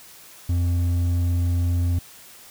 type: tone with hard clipping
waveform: sine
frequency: 87.31 Hz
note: F2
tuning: in tune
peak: -20 dBFS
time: 0.49-1.99 s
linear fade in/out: 5 ms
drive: 5 dB
effects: white hiss -46 dBFS RMS until 2.5 s